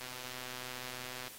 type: click train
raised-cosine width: 0.2 ms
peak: -26 dBFS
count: 161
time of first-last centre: 0.01-1.28 s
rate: 126 Hz
effects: white hiss -51 dBFS RMS until 1.38 s + AAC 48 kbps